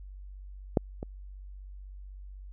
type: clicks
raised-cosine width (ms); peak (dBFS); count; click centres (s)
2; -9 / -23; 2; 0.772 / 1.029
effects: added 48 Hz sine -42 dBFS peak until 2.52 s